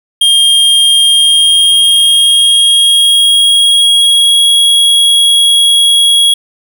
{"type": "tone with pitch glide", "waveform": "square", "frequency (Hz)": [3221, 3315], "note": ["G7", "G#7"], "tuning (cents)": [46, -4], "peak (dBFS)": -5, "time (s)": [0.21, 6.34], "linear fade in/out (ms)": 5, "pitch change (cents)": 50, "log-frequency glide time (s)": [1.09, 4.45], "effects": []}